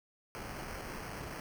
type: noise with sample-and-hold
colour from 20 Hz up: pink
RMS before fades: -43 dBFS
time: 0.35-1.4 s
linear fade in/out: 0 ms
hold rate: 3675 Hz
effects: none